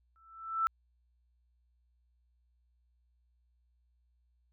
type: tone with exponential growth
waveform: sine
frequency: 1327 Hz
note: E6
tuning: 11 cents sharp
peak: -24 dBFS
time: 0.16-0.67 s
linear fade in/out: 0 ms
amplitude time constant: 110 ms
effects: added 60 Hz sine -69 dBFS peak until 4.52 s